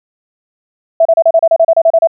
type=tone bursts; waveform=sine; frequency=659.3 Hz; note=E5; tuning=in tune; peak=-4 dBFS; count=13; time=1-2.073 s; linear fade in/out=5 ms; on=53 ms; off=32 ms; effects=none